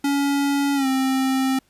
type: tone with pitch glide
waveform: square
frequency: 281.6 to 264.3 Hz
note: C#4 to C4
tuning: +27 to +18 cents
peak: -19 dBFS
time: 0.04-1.59 s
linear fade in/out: 5 ms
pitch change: -109 cents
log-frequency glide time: 0.75-0.87 s
effects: pink hiss -62 dBFS RMS until 1.69 s + resampled to 32000 Hz